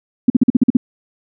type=tone bursts; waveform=sine; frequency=246.9 Hz; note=B3; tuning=in tune; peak=-5 dBFS; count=8; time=0.28-0.77 s; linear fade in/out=5 ms; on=21 ms; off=46 ms; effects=none